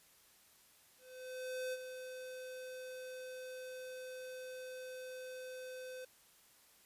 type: tone with ADSR envelope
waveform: square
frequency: 511 Hz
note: C5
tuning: 41 cents flat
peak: -38 dBFS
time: 0.98-6.05 s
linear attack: 750 ms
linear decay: 36 ms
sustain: -8 dB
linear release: 6 ms
effects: white hiss -66 dBFS RMS until 6.85 s + resampled to 32000 Hz